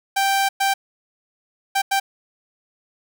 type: tone bursts at uneven times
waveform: sawtooth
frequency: 784 Hz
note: G5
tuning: in tune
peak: -13 dBFS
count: 4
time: 0.16-0.49 / 0.6-0.74 / 1.75-1.82 / 1.91-2 s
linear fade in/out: 10 ms
effects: none